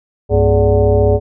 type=tone with frequency modulation; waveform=sine; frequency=258.8 Hz; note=C4; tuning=19 cents flat; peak=-8 dBFS; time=0.29-1.2 s; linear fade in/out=50 ms; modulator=161 Hz; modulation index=2.2; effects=none